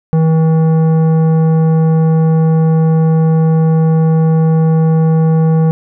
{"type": "tone with tanh clipping", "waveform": "sine", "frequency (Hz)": 160.5, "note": "E3", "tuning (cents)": -46, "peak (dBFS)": -9, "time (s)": [0.13, 5.71], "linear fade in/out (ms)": 0, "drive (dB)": 12, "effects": []}